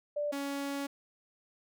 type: tone pair in turn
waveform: sine / sawtooth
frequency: 587.3 / 280.1 Hz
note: D5 / C#4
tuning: 0 / +18 cents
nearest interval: octave + minor second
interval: 1282 cents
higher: first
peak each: -30 / -30 dBFS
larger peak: neither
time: 0.16-0.32 / 0.32-0.87 s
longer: second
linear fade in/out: 10 ms
effects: none